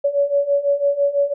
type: beating tone pair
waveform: sine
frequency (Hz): 563 / 569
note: C#5 / C#5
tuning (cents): +27 / +45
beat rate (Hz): 6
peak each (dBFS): -20 / -17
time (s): 0.04-1.34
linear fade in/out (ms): 10
effects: none